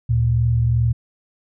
sine tone pair together, 73.42 / 116.1 Hz, D2 / A#2, 0 / -7 cents, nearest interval minor sixth, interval 793 cents, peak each -22 / -15 dBFS, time 0.09-0.93 s, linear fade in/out 10 ms, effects none

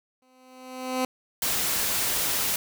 15% pulse tone with exponential growth, 256.7 Hz, C4, 33 cents flat, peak -16 dBFS, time 0.22-1.05 s, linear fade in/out 2 ms, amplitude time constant 180 ms
white noise, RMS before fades -26 dBFS, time 1.42-2.56 s, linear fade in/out 2 ms
effects none

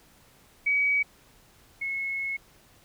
sine tone pair in turn, 2270 / 2183 Hz, C#7 / C#7, +41 / -27 cents, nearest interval minor second, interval 68 cents, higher first, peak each -21 / -28 dBFS, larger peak first, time 0.66-1.03 / 1.81-2.37 s, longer second, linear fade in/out 10 ms, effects pink hiss -58 dBFS RMS until 2.84 s

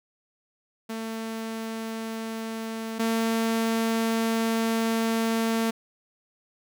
sawtooth tone pair in turn, 224 / 226.1 Hz, A3 / A3, +31 / +47 cents, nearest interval unison, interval 16 cents, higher second, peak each -27 / -19 dBFS, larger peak second, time 0.89-2.99 / 2.99-5.71 s, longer second, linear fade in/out 10 ms, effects none

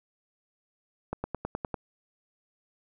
accelerating click train, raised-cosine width 1 ms, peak -17 dBFS, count 7, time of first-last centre 1.13-1.742 s, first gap 110 ms, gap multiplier 0.97, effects none

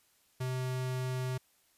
square tone, 128.3 Hz, C3, 34 cents flat, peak -33 dBFS, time 0.4-1.38 s, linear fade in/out 10 ms, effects white hiss -69 dBFS RMS until 1.77 s + resampled to 32000 Hz

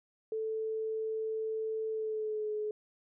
sine tone with pitch glide, 440 to 424.8 Hz, A4 to G#4, 0 to +39 cents, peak -32 dBFS, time 0.32-2.71 s, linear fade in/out 2 ms, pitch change -61 cents, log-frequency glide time 1.9-2.52 s, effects none

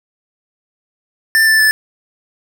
square tone with pitch steps, 1780 / 1763.6 / 1747.4 Hz, A6 / A6 / A6, +20 / +4 / -12 cents, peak -9 dBFS, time 1.35-1.71 s, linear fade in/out 0 ms, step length 120 ms, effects none

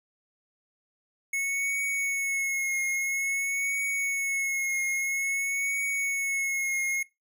square tone with vibrato, 2193 Hz, C#7, 19 cents flat, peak -27 dBFS, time 1.33-7.03 s, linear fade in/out 5 ms, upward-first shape triangle, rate 0.5 Hz, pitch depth 38 cents each way, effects noise-tail reverb RT60 0.2 s tail -20 dB re dry

